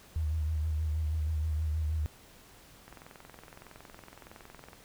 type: tone with vibrato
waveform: sine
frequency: 77.78 Hz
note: D#2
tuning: in tune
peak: -28 dBFS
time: 0.16-2.06 s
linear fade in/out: 0 ms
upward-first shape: sine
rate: 6.3 Hz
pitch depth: 49 cents each way
type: click train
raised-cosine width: 0.5 ms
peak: -33 dBFS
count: 41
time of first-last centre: 2.88-4.732 s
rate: 21.6 Hz
effects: pink hiss -56 dBFS RMS until 4.84 s